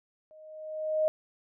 sine tone with level ramp, 622.3 Hz, D#5, in tune, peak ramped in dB -51 to -21 dBFS, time 0.31-1.08 s, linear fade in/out 0 ms, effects none

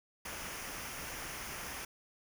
pink noise with comb filter, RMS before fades -43 dBFS, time 0.25-1.85 s, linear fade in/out 5 ms, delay 0.25 ms, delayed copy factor -0.55, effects none

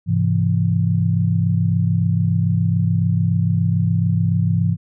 sine chord, Ab augmented, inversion none, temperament equal with one note detuned, 103.83 / 130.81 / 167.69 Hz, Ab2 / C3 / E3, 0 / 0 / +30 cents, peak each -18 / -22 / -18 dBFS, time 0.06-4.77 s, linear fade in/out 50 ms, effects none

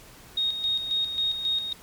sine tone with tremolo, 3729 Hz, A#7, in tune, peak -22 dBFS, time 0.37-1.73 s, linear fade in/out 5 ms, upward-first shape square, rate 3.7 Hz, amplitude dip 55%, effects pink hiss -49 dBFS RMS until 1.82 s + MP3 96 kbps

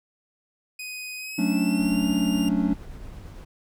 sawtooth tone with pitch glide, 2500 to 2806 Hz, D#7 to F7, +8 to +8 cents, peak -30 dBFS, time 0.79-2.49 s, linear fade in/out 5 ms, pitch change +200 cents, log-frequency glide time 1.17-2.06 s
triangle chord, D major seventh, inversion first, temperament equal, 185 / 220 / 277.2 / 293.7 Hz, F#3 / A3 / C#4 / D4, 0 / 0 / 0 / 0 cents, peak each -24 dBFS, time 1.38-2.74 s, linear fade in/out 10 ms
brown noise with tremolo, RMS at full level -39 dBFS, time 1.79-3.45 s, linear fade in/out 10 ms, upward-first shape triangle, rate 8.9 Hz, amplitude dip 25%
effects none

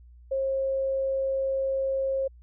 sine tone, 537 Hz, C5, 45 cents sharp, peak -24 dBFS, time 0.31-2.28 s, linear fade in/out 10 ms, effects added 60 Hz sine -48 dBFS peak until 2.42 s

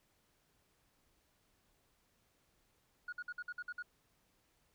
sine tone bursts, 1446 Hz, F#6, 40 cents flat, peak -38 dBFS, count 8, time 3.08-3.825 s, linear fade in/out 5 ms, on 45 ms, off 55 ms, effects tanh soft clip ceiling -38 dBFS + pink hiss -75 dBFS RMS until 4.74 s

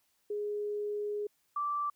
sine tone pair in turn, 415.3 / 1168.2 Hz, G#4 / D6, 0 / -10 cents, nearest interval octave + tritone, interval 1790 cents, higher second, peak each -32 / -30 dBFS, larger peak second, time 0.3-1.27 / 1.56-1.9 s, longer first, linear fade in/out 5 ms, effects white hiss -74 dBFS RMS until 1.95 s

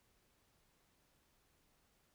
silence, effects pink hiss -75 dBFS RMS until 2.14 s

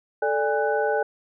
sine tone cluster, 438.7 / 588 / 816 / 1494 Hz, A4 / D5 / G#5 / F#6, -5 / +2 / -31 / +16 cents, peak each -24 / -26 / -26 / -29 dBFS, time 0.22-1.03 s, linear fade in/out 5 ms, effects none

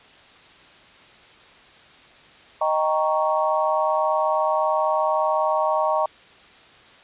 sine chord, Eb dominant seventh, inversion none, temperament equal, 622.3 / 784 / 932.3 / 1108.7 Hz, Eb5 / G5 / Bb5 / Db6, 0 / 0 / 0 / 0 cents, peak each -22 / -26 / -24 / -25 dBFS, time 2.61-6.06 s, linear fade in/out 5 ms, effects white hiss -49 dBFS RMS until 7.03 s + resampled to 8000 Hz

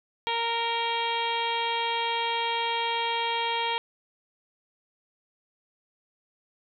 harmonic tone with a mistuned harmonic, 463.9 Hz, A#4, 8 cents flat, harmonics 1 / 2 / 3 / 4 / 5 / 6 / 7 / 8 / 9, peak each -35 / -28 / -42 / -38 / -34 / -38 / -33 / -39 / -46 dBFS, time 0.27-3.78 s, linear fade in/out 0 ms, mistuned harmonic 8, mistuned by +18 cents, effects none

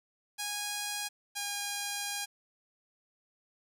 5% pulse tone pair in turn, 824 / 813.6 Hz, G#5 / G#5, -14 / -36 cents, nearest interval unison, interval 22 cents, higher first, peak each -22 dBFS, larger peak neither, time 0.38-1.09 / 1.35-2.26 s, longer second, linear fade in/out 20 ms, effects none

